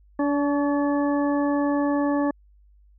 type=harmonic tone with a mistuned harmonic; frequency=287.4 Hz; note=D4; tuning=37 cents flat; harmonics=1 / 2 / 3 / 4 / 6; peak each=-21 / -27 / -31 / -33 / -37 dBFS; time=0.19-2.31 s; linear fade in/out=5 ms; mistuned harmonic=4; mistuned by=-26 cents; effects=added 50 Hz sine -52 dBFS peak until 2.98 s